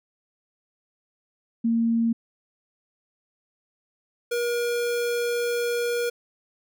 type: tone pair in turn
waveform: sine / square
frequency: 230 / 477.3 Hz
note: A#3 / A#4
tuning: -23 / +41 cents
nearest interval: octave + minor second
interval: 1264 cents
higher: second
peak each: -19 / -24 dBFS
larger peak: first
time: 1.64-2.13 / 4.31-6.1 s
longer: second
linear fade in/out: 10 ms
effects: none